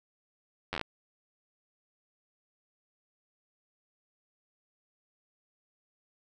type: slowing click train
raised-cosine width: 0.3 ms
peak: -17 dBFS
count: 7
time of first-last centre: 0.73-0.813 s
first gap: 10 ms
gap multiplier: 1.13
effects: none